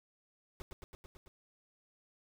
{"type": "noise with echo", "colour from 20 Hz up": "brown", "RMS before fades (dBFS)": -44, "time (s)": [0.6, 0.62], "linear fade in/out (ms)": 0, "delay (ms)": 110, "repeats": 6, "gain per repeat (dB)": -2, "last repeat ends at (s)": 1.28, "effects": []}